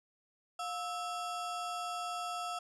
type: ring-modulated tone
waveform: square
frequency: 1009 Hz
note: B5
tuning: 37 cents sharp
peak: -34 dBFS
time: 0.59-2.59 s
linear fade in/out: 5 ms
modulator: 299 Hz
effects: resampled to 24000 Hz + 12-bit